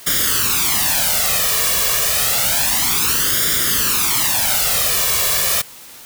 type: noise with flanger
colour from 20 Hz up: white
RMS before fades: -17 dBFS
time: 0.06-5.62 s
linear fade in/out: 10 ms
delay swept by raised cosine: 0.57 to 1.77 ms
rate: 0.29 Hz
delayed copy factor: +0.8
effects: white hiss -39 dBFS RMS until 6.05 s